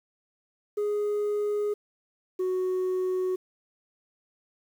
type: tone pair in turn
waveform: sine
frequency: 415.3 / 370 Hz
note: G#4 / F#4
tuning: 0 / 0 cents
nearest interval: major second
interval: 200 cents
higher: first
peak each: -22 / -22 dBFS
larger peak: neither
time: 0.77-1.74 / 2.39-3.36 s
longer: neither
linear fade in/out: 10 ms
effects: tanh soft clip ceiling -24 dBFS + 9-bit